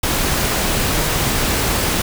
pink noise, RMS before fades -18 dBFS, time 0.03-2.02 s, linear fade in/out 5 ms, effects none

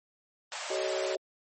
pink high-pass noise, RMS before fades -37 dBFS, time 0.52-1.15 s, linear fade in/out 0 ms, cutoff 530 Hz, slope 96 dB/octave
sine chord, D# half-diminished seventh, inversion first, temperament equal with one note detuned, 378.9 / 440 / 554.4 / 622.3 Hz, F#4 / A4 / C#5 / D#5, +41 / 0 / 0 / 0 cents, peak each -34 / -40 / -35 / -34 dBFS, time 0.7-1.17 s, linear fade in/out 5 ms
effects MP3 32 kbps

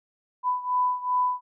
sine beating tone pair, 996 / 998.6 Hz, B5 / B5, +14 / +19 cents, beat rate 2.6 Hz, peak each -24 / -27 dBFS, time 0.43-1.41 s, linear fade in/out 50 ms, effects none

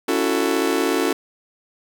40% pulse chord, F# minor seventh, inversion second, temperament just, 277.5 / 333 / 370 / 444 Hz, C#4 / E4 / F#4 / A4, +2 / +18 / 0 / +16 cents, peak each -23 dBFS, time 0.08-1.13 s, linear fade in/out 5 ms, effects none

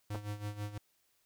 square tone with tremolo, 103.83 Hz, G#2, in tune, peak -36 dBFS, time 0.1-0.78 s, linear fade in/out 5 ms, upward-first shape sine, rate 6.1 Hz, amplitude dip 75%
clicks, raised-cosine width 1 ms, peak -27 dBFS, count 2, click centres 0.147 / 0.156 s
effects white hiss -74 dBFS RMS until 1.25 s

